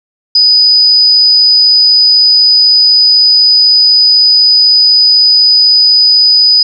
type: tone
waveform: sine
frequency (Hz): 4978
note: D#8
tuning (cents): 0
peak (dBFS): -3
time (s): 0.35-6.63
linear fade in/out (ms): 5
effects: none